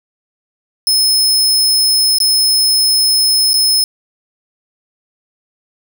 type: tone with dropouts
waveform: sawtooth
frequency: 5190 Hz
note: E8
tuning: 28 cents flat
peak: -7 dBFS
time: 0.87-3.84 s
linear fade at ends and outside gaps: 1 ms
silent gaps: 2.185-2.202 / 3.533-3.54 s
effects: 8-bit